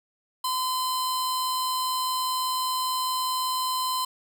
sawtooth tone pair together, 1023 / 2046 Hz, C6 / C7, -39 / -39 cents, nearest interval octave, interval 1200 cents, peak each -21 / -28 dBFS, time 0.44-4.05 s, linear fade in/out 5 ms, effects none

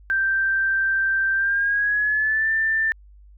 sine tone with pitch glide, 1568 to 1780.5 Hz, G6 to A6, 0 to +20 cents, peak -18 dBFS, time 0.1-2.92 s, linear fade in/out 0 ms, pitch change +220 cents, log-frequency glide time 1.34-2.51 s, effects added 50 Hz sine -45 dBFS peak until 3.37 s

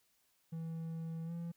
triangle tone with pitch glide, 163.4 to 169.36 Hz, E3 to E3, -15 to +47 cents, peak -37 dBFS, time 0.52-1.52 s, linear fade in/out 10 ms, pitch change +62 cents, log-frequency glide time 1.25-1.32 s, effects white hiss -75 dBFS RMS until 1.56 s

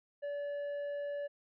sine tone with tanh clipping, 575 Hz, D5, 37 cents flat, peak -37 dBFS, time 0.22-1.28 s, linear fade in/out 20 ms, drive 6 dB, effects none

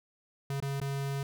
square tone with dropouts, 138.59 Hz, C#3, in tune, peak -32 dBFS, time 0.5-1.23 s, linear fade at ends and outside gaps 2 ms, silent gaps 0.602-0.624 / 0.801-0.814 s, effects none

